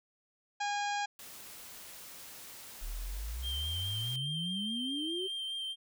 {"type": "harmonic tone", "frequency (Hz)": 818, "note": "G#5", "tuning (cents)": -26, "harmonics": [1, 2, 3, 4, 5, 6, 7, 8, 9], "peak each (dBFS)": [-33, -39, -43, -45, -47, -49, -50, -51, -52], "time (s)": [0.6, 1.06], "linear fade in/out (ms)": 10}
{"type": "noise", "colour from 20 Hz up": "white", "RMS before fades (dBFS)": -49, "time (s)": [1.19, 4.16], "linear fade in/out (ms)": 2}
{"type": "exponential sweep", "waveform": "sine", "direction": "up", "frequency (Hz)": [34.46, 392], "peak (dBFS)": -36, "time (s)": [2.81, 5.28], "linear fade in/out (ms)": 20}
{"type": "tone with vibrato", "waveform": "triangle", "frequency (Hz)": 3160, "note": "G7", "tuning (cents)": 13, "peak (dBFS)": -34, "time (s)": [3.42, 5.76], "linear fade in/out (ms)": 50, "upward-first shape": "triangle", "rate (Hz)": 4.8, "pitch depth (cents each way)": 23}
{"effects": []}